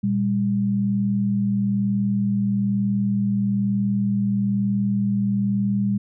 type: tone pair together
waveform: sine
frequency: 118.92 / 200 Hz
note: A#2 / G3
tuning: +35 / +35 cents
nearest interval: major sixth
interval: 900 cents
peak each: -26 / -19 dBFS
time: 0.03-5.98 s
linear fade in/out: 10 ms
effects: none